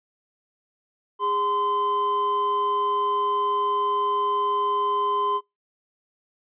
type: tone pair together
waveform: triangle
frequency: 410 / 1029 Hz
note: G#4 / C6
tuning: -22 / -29 cents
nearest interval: octave + major third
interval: 1593 cents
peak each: -27 / -20 dBFS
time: 1.19-5.41 s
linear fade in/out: 50 ms
effects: noise-tail reverb RT60 0.2 s tail -24 dB re dry + resampled to 8000 Hz